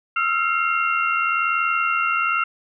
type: tone cluster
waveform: sine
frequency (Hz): 1294 / 1375 / 2130 / 2747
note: E6 / F6 / C7 / F7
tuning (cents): -32 / -27 / +30 / -29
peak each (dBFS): -25 / -21 / -29 / -24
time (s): 0.16-2.44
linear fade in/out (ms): 5
effects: none